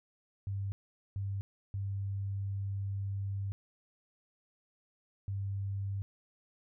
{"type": "tone bursts at uneven times", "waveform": "sine", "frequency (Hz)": 98.7, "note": "G2", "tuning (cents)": 12, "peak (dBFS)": -33, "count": 4, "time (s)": [[0.47, 0.72], [1.16, 1.41], [1.74, 3.52], [5.28, 6.02]], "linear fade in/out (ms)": 0, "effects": []}